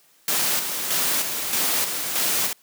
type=noise with tremolo; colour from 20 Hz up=white; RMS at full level=-22 dBFS; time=0.28-2.53 s; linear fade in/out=2 ms; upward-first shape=square; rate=1.6 Hz; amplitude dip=45%; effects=white hiss -58 dBFS RMS until 2.62 s + high-pass 150 Hz 12 dB/octave